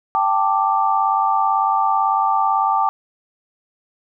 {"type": "chord", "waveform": "sine", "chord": "G suspended second", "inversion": "none", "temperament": "just", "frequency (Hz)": [784, 882, 1176], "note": ["G5", "A5", "D6"], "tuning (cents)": [0, 4, 2], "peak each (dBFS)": -19, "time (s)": [0.15, 2.89], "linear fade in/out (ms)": 0, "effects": []}